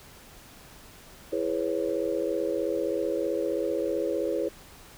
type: chord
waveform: sine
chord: C# minor seventh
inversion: first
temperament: just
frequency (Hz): 332.6 / 415.8 / 498.9 / 554.4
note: E4 / G#4 / B4 / C#5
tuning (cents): +16 / +2 / +17 / 0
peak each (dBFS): -31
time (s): 1.32-4.49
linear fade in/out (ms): 10
effects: pink hiss -50 dBFS RMS until 4.97 s